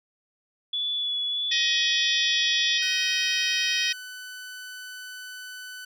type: tone with vibrato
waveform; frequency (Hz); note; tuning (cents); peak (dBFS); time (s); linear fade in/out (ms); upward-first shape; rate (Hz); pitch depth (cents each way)
sine; 3427; A7; -46; -25; 0.73-2.78; 5; sine; 1.6; 12
type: harmonic tone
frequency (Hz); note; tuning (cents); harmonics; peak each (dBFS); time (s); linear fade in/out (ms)
629; D#5; +19; 3 / 4 / 5 / 6 / 7 / 8 / 9; -29 / -29 / -28 / -32 / -36 / -32 / -33; 1.51-3.93; 10
type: tone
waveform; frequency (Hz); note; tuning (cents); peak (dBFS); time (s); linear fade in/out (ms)
sawtooth; 1500; F#6; +23; -34; 2.82-5.85; 5
effects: none